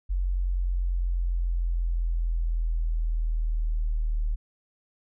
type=linear sweep; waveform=sine; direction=down; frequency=45.56 to 38.24 Hz; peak=-23 dBFS; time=0.09-4.36 s; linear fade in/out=20 ms; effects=none